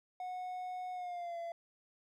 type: tone with pitch glide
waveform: triangle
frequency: 732 to 679 Hz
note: F#5 to F5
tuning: -19 to -49 cents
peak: -37 dBFS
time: 0.2-1.52 s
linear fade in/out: 2 ms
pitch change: -130 cents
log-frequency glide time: 0.93-1.38 s
effects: none